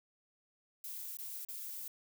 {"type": "noise with dropouts", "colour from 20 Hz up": "violet", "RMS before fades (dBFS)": -44, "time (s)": [0.84, 1.88], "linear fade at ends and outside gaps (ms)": 2, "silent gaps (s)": [[1.171, 1.187], [1.449, 1.486]], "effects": []}